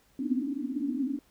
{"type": "band-pass noise", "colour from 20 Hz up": "white", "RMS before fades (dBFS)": -31, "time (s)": [0.19, 1.19], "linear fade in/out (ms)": 2, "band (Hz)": [250, 290], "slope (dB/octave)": 96, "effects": ["pink hiss -65 dBFS RMS until 1.3 s"]}